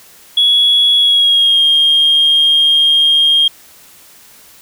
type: tone with pitch glide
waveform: sine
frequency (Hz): 3360 to 3227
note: G#7 to G7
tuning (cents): +19 to +50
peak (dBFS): -6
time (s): 0.37-3.48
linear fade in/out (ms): 5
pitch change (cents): -69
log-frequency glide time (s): 0.97-1.61
effects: tanh soft clip ceiling -3 dBFS + white hiss -42 dBFS RMS until 4.61 s